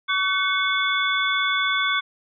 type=tone cluster; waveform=sine; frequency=1134 / 1514 / 2191 / 3456 Hz; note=C#6 / F#6 / C#7 / A7; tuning=+39 / +39 / -21 / -32 cents; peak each=-25 dBFS; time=0.08-2.01 s; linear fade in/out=20 ms; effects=none

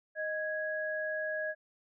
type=tone pair together; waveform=sine; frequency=622.3 / 1660.2 Hz; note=D#5 / G#6; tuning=0 / -1 cents; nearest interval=octave + perfect fourth; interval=1699 cents; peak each=-35 / -35 dBFS; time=0.15-1.55 s; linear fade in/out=50 ms; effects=none

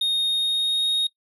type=tone with pitch glide; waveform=triangle; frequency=3707 to 3733 Hz; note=A#7 to A#7; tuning=-10 to +2 cents; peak=-18 dBFS; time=0.01-1.07 s; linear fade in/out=5 ms; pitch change=+12 cents; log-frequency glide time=0.28-0.86 s; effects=noise-tail reverb RT60 0.1 s tail -22 dB re dry

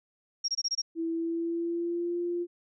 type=tone bursts; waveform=sine; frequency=5588 Hz; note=F8; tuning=in tune; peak=-26 dBFS; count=6; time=0.44-0.819 s; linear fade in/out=10 ms; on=44 ms; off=23 ms
type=tone with pitch glide; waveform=sine; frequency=329.6 to 348 Hz; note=E4 to F4; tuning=0 to -6 cents; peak=-28 dBFS; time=0.95-2.47 s; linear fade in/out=50 ms; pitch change=+94 cents; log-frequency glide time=1.11-2.19 s
effects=none

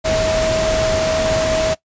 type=tone in noise; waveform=sine; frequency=638 Hz; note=D#5; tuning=43 cents sharp; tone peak=-16 dBFS; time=0.04-1.75 s; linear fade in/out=20 ms; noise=pink; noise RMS=-21 dBFS; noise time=0.04-1.75 s; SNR=+2 dB; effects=noise-tail reverb RT60 0.1 s tail -18 dB re dry + resampled to 16000 Hz

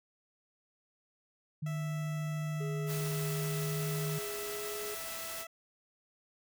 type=tone with pitch glide; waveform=sine; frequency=152.3 to 153.36 Hz; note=D#3 to D#3; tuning=-37 to -25 cents; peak=-33 dBFS; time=1.62-4.19 s; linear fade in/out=10 ms; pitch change=+12 cents; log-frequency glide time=3.07-3.95 s
type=tone; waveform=15% pulse; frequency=659.3 Hz; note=E5; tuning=in tune; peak=-38 dBFS; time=1.66-5.47 s; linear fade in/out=5 ms
type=tone with vibrato; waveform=triangle; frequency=415.3 Hz; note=G#4; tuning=in tune; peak=-38 dBFS; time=2.6-4.95 s; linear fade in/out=10 ms; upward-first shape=triangle; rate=1 Hz; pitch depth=10 cents each way
type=noise; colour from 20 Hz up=white; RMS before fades=-42 dBFS; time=2.86-5.46 s; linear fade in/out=50 ms
effects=none

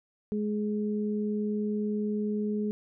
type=tone pair together; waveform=sine; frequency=210.3 / 419.5 Hz; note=G#3 / G#4; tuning=+22 / +17 cents; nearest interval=octave; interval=1195 cents; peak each=-28 / -33 dBFS; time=0.32-2.71 s; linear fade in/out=0 ms; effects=none

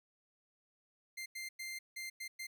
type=tone bursts at uneven times; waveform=sawtooth; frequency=2093 Hz; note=C7; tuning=in tune; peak=-38 dBFS; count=6; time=1.17-1.26 / 1.35-1.49 / 1.59-1.79 / 1.96-2.1 / 2.2-2.28 / 2.39-2.47 s; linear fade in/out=10 ms; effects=none

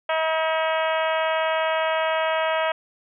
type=harmonic tone with a mistuned harmonic; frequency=319.6 Hz; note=D#4; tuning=47 cents sharp; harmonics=2 / 3 / 4 / 5 / 6 / 7 / 8 / 9 / 10; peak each=-23 / -27 / -29 / -31 / -33 / -34 / -35 / -36 / -37 dBFS; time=0.09-2.72 s; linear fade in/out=5 ms; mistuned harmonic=10; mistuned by=+22 cents; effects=none

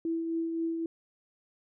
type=tone with tremolo; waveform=sine; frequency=329.6 Hz; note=E4; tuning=in tune; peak=-27 dBFS; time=0.05-0.86 s; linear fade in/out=2 ms; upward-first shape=triangle; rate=3.8 Hz; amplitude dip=40%; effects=none

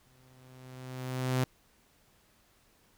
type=tone with exponential growth; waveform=sawtooth; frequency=128.5 Hz; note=C3; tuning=31 cents flat; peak=-21 dBFS; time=0.06-1.44 s; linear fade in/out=0 ms; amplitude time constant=300 ms; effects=pink hiss -66 dBFS RMS until 2.97 s

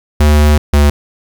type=tone pair in turn; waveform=square; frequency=74.7 / 72.66 Hz; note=D2 / D2; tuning=+30 / -18 cents; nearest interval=unison; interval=48 cents; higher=first; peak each=-6 dBFS; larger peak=neither; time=0.2-0.58 / 0.73-0.9 s; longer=first; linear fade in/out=5 ms; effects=7-bit

